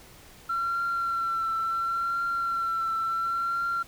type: tone with vibrato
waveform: sine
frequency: 1358 Hz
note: F6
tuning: 49 cents flat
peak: -24 dBFS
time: 0.49-3.83 s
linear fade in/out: 10 ms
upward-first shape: triangle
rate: 0.71 Hz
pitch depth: 30 cents each way
effects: tanh soft clip ceiling -22 dBFS + pink hiss -51 dBFS RMS until 3.87 s